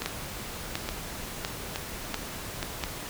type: two click trains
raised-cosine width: 0.2 ms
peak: -13 / -11 dBFS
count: 4 / 5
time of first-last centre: 0.02-2.629 / 0.06-2.838 s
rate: 1.15 / 1.44 Hz
effects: pink hiss -38 dBFS RMS until 3.09 s